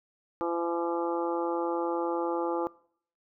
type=harmonic tone; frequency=170 Hz; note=F3; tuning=46 cents flat; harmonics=2 / 3 / 4 / 5 / 6 / 7 / 8; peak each=-31 / -33 / -43 / -34 / -43 / -36 / -47 dBFS; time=0.41-2.67 s; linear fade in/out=0 ms; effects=noise-tail reverb RT60 0.6 s tail -22 dB re dry